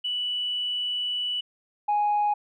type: tone pair in turn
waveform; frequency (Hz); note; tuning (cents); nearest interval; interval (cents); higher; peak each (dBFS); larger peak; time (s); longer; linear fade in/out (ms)
sine; 2960 / 830.6; F#7 / G#5; 0 / 0; octave + minor seventh; 2200; first; -25 / -19; second; 0.04-1.41 / 1.88-2.34; first; 10
effects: tanh soft clip ceiling -18 dBFS